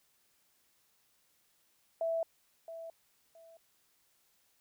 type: tone with echo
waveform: sine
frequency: 659.3 Hz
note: E5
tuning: in tune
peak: -30 dBFS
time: 2.01-2.23 s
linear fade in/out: 2 ms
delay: 670 ms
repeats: 2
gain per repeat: -12 dB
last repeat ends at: 3.57 s
effects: white hiss -72 dBFS RMS until 4.6 s